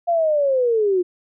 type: linear sweep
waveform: sine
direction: down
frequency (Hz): 699 to 349.2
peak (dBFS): -15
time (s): 0.07-1.03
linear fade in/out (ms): 20
effects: none